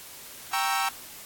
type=chord; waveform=sawtooth; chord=G diminished seventh; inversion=none; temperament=equal; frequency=784 / 932.3 / 1108.7 / 1318.5 Hz; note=G5 / Bb5 / Db6 / Fb6; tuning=0 / 0 / 0 / 0 cents; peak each=-24 / -27 / -29 / -26 dBFS; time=0.53-0.89 s; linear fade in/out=5 ms; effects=white hiss -44 dBFS RMS until 1.25 s + AAC 64 kbps